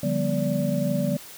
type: tone cluster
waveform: sine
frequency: 146.6 / 177 / 199.7 / 244.8 / 578 Hz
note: D3 / F3 / G3 / B3 / D5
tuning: -3 / +23 / +32 / -15 / -28 cents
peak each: -28 dBFS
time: 0.03-1.17 s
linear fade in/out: 5 ms
effects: white hiss -43 dBFS RMS until 1.37 s